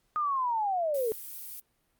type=linear sweep; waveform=sine; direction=down; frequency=1244.5 to 424.4 Hz; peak=-26 dBFS; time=0.16-1.12 s; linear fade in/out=0 ms
type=noise; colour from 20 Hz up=violet; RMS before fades=-41 dBFS; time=0.94-1.6 s; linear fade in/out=5 ms
effects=pink hiss -73 dBFS RMS until 1.99 s + Opus 48 kbps